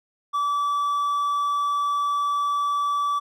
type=tone; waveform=triangle; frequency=1154 Hz; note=D6; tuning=31 cents flat; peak=-19 dBFS; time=0.33-3.2 s; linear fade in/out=20 ms; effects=none